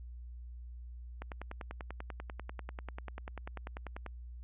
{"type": "click train", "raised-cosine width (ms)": 0.5, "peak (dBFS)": -27, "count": 30, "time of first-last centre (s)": [1.22, 4.063], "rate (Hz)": 10.2, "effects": ["added 60 Hz sine -44 dBFS peak until 4.43 s", "resampled to 8000 Hz"]}